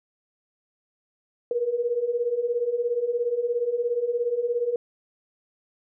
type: beating tone pair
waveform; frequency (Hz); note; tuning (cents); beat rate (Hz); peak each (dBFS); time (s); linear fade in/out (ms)
sine; 466.2 / 483.2; A#4 / B4; 0 / -38; 17; -28 / -24; 1.51-4.76; 2
effects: none